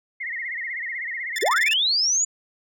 sine tone with vibrato, 1989 Hz, B6, 12 cents sharp, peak -27 dBFS, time 0.2-1.69 s, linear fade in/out 10 ms, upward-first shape sine, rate 16 Hz, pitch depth 140 cents each way
15% pulse tone bursts, 1760 Hz, A6, in tune, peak -18 dBFS, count 8, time 1.36-1.735 s, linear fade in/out 2 ms, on 25 ms, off 25 ms
sine linear sweep, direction up, 322.5 to 7040 Hz, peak -18 dBFS, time 1.42-2.25 s, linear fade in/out 10 ms
effects none

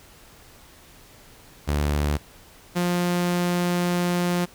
sawtooth tone pair in turn, 73.42 / 176.35 Hz, D2 / F3, 0 / +17 cents, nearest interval octave + minor third, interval 1517 cents, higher second, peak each -17 dBFS, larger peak neither, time 1.67-2.18 / 2.75-4.46 s, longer second, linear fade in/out 20 ms, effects pink hiss -50 dBFS RMS until 4.54 s

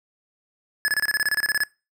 square tone bursts, 1710 Hz, A6, 50 cents flat, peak -19 dBFS, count 14, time 0.85-1.635 s, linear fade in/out 0 ms, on 31 ms, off 27 ms, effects noise-tail reverb RT60 0.3 s tail -25 dB re dry

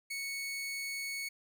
sawtooth tone, 2215 Hz, C#7, 2 cents flat, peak -33 dBFS, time 0.1-1.29 s, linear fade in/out 10 ms, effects none

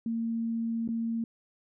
sine tone with dropouts, 228.8 Hz, A#3, 32 cents flat, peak -28 dBFS, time 0.06-1.24 s, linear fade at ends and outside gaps 2 ms, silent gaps 0.877-0.888 s, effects none

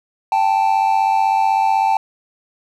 triangle tone pair together, 784 / 880 Hz, G5 / A5, 0 / 0 cents, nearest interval major second, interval 200 cents, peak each -14 dBFS, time 0.32-1.97 s, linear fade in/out 2 ms, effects none

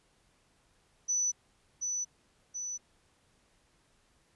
sine tone with echo, 5970 Hz, F#8, 15 cents sharp, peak -27 dBFS, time 1.08-1.32 s, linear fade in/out 20 ms, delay 730 ms, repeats 2, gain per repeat -4 dB, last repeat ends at 2.78 s, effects pink hiss -69 dBFS RMS until 4.35 s + resampled to 24000 Hz

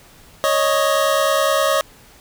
25% pulse tone pair together, 554.4 / 624.2 Hz, C#5 / D#5, 0 / +5 cents, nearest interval major second, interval 205 cents, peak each -14 dBFS, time 0.44-1.81 s, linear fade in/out 0 ms, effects pink hiss -47 dBFS RMS until 2.2 s

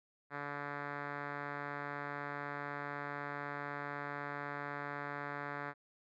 5% pulse tone with low-pass filter, 144 Hz, D3, 34 cents flat, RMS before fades -42 dBFS, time 0.3-5.74 s, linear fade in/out 50 ms, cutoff 1800 Hz, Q 1.8, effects none

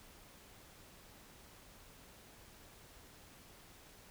silence, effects pink hiss -59 dBFS RMS until 4.1 s

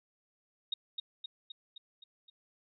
sine tone with echo, 3729 Hz, A#7, in tune, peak -30 dBFS, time 0.72-0.74 s, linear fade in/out 5 ms, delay 260 ms, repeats 6, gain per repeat -4 dB, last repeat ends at 2.3 s, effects none

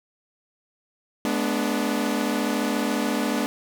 sawtooth chord, G# diminished, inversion none, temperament equal with one note detuned, 212.6 / 246.9 / 293.7 Hz, G#3 / B3 / D4, +41 / 0 / 0 cents, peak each -23 dBFS, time 1.25-3.46 s, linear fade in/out 0 ms, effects none

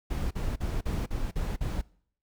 brown noise bursts, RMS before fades -30 dBFS, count 7, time 0.1-1.816 s, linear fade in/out 10 ms, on 210 ms, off 41 ms, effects noise-tail reverb RT60 0.6 s tail -23 dB re dry

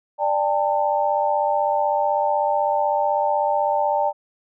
sine tone cluster, 590 / 803 / 899 Hz, D5 / G5 / A5, +8 / +41 / +37 cents, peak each -22 dBFS, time 0.18-4.13 s, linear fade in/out 50 ms, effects none

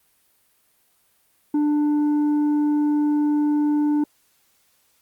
triangle tone with tanh clipping, 296.2 Hz, D4, 15 cents sharp, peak -18 dBFS, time 1.54-4.04 s, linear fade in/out 5 ms, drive 9 dB, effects white hiss -63 dBFS RMS until 5.01 s + Opus 32 kbps

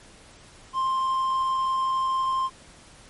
triangle tone, 1052 Hz, C6, 9 cents sharp, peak -20 dBFS, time 0.73-2.5 s, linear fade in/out 50 ms, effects pink hiss -50 dBFS RMS until 3.09 s + MP3 48 kbps

